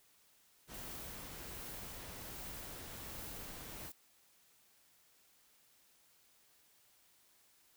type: noise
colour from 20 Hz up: pink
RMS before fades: -50 dBFS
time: 0.67-3.92 s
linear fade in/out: 50 ms
type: noise with tremolo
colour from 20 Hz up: violet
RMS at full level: -49 dBFS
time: 0.74-3.92 s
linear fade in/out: 2 ms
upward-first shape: triangle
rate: 1.3 Hz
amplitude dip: 55%
effects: white hiss -69 dBFS RMS until 7.76 s